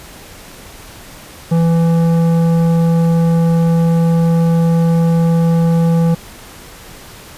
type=tone with tanh clipping; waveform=sine; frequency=166.6 Hz; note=E3; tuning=19 cents sharp; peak=-11 dBFS; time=1.51-6.15 s; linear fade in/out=10 ms; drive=12 dB; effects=pink hiss -36 dBFS RMS until 7.37 s + resampled to 32000 Hz